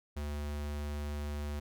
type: tone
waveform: square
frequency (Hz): 73.42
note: D2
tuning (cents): 0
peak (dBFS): -36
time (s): 0.16-1.6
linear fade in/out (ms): 10
effects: none